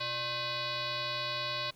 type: tone with frequency modulation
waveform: sine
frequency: 2489 Hz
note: D#7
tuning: in tune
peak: -32 dBFS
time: 0-1.71 s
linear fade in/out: 10 ms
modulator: 473 Hz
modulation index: 4.4
effects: pink hiss -62 dBFS RMS until 1.75 s